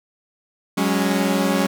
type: chord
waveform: sawtooth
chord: F# suspended second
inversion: none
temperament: equal with one note detuned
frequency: 185 / 205.4 / 277.2 Hz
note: F#3 / G#3 / C#4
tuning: 0 / -19 / 0 cents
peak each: -18 dBFS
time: 0.77-1.67 s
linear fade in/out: 10 ms
effects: none